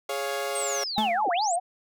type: chord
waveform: sawtooth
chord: Db major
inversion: second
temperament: equal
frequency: 415.3 / 554.4 / 698.5 Hz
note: Ab4 / Db5 / F5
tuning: 0 / 0 / 0 cents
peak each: -29 / -27 / -30 dBFS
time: 0.09-0.84 s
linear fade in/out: 5 ms
type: linear two-way sweep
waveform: sine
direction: down then up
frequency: 8720 to 269.7 to 8720 Hz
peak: -29 dBFS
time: 0.55-1.56 s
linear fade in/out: 5 ms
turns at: 1.28 s
type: tone with vibrato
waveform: sine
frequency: 770 Hz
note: G5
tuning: 31 cents flat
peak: -23 dBFS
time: 0.96-1.6 s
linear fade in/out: 20 ms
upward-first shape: sine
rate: 4.7 Hz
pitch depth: 210 cents each way
type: tone with exponential decay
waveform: 45% pulse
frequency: 217.9 Hz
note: A3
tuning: 17 cents flat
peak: -23 dBFS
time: 0.98-1.27 s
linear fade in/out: 0 ms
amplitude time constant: 63 ms
effects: none